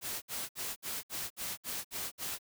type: noise bursts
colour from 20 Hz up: white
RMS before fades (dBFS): -38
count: 9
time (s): 0.01-2.388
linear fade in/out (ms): 50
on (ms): 210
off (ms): 61
effects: none